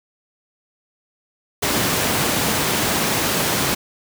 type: high-pass noise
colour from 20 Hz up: pink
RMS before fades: -20 dBFS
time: 1.62-3.75 s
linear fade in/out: 10 ms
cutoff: 120 Hz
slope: 12 dB/octave
effects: none